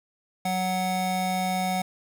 square tone pair together, 185.25 / 741 Hz, F#3 / F#5, +2 / +2 cents, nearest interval 2 octaves, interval 2400 cents, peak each -29 / -27 dBFS, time 0.45-1.82 s, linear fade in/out 5 ms, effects none

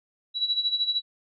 sine tone with tremolo, 3918 Hz, B7, 15 cents flat, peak -20 dBFS, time 0.34-1.02 s, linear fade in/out 50 ms, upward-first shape sine, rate 13 Hz, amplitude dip 75%, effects none

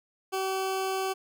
20% pulse tone, 381.7 Hz, G4, 46 cents flat, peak -23 dBFS, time 0.32-1.14 s, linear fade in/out 20 ms, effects none

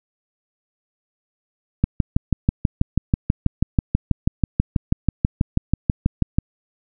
click train, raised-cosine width 5 ms, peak -3 dBFS, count 29, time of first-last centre 1.84-6.385 s, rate 6.16 Hz, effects none

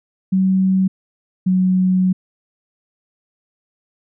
sine tone pair in turn, 189.1 / 185.21 Hz, F#3 / F#3, +38 / +2 cents, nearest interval unison, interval 36 cents, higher first, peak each -12 dBFS, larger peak neither, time 0.32-0.88 / 1.46-2.13 s, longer second, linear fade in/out 10 ms, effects none

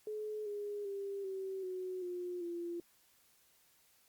sine tone with pitch steps, 426.7 / 411.7 / 397.2 / 383.2 / 369.8 / 356.7 / 344.2 Hz, G#4 / G#4 / G4 / G4 / F#4 / F4 / F4, +47 / -15 / +23 / -39 / -1 / +37 / -25 cents, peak -38 dBFS, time 0.07-2.8 s, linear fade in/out 2 ms, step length 390 ms, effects white hiss -69 dBFS RMS until 4.08 s + Opus 48 kbps

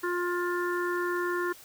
harmonic tone, 353 Hz, F4, 19 cents sharp, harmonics 1 / 3 / 4 / 5, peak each -29 / -34 / -35 / -36 dBFS, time 0.03-1.53 s, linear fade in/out 10 ms, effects white hiss -51 dBFS RMS until 1.64 s

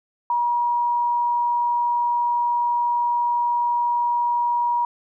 sine tone, 957 Hz, A#5, 45 cents sharp, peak -18 dBFS, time 0.3-4.85 s, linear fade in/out 2 ms, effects none

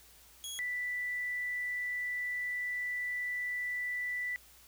20% pulse / sine tone pair in turn, 3322 / 1975.3 Hz, G#7 / B6, 0 / 0 cents, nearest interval major sixth, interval 900 cents, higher first, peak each -34 / -33 dBFS, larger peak second, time 0.44-0.59 / 0.59-4.36 s, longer second, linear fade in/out 0 ms, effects added 60 Hz sine -65 dBFS peak until 4.67 s + white hiss -59 dBFS RMS until 4.67 s

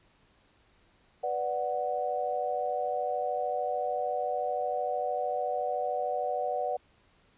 sine chord, B minor, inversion none, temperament equal, 493.9 / 587.3 / 740 Hz, B4 / D5 / F#5, 0 / 0 / 0 cents, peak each -34 / -33 / -31 dBFS, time 1.23-6.77 s, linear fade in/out 10 ms, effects pink hiss -65 dBFS RMS until 7.37 s + resampled to 8000 Hz

